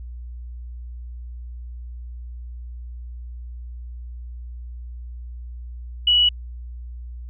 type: tone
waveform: sine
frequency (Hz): 2936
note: F#7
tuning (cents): -14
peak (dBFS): -13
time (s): 6.07-6.29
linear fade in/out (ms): 5
effects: added 60 Hz sine -32 dBFS peak until 7.29 s